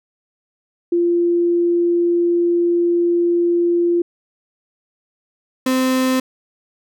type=tone pair in turn; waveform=sine / 35% pulse; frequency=345.4 / 258.8 Hz; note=F4 / C4; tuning=-19 / -19 cents; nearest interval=perfect fourth; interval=500 cents; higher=first; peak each=-13 dBFS; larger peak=neither; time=0.92-4.02 / 5.66-6.2 s; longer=first; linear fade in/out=5 ms; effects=none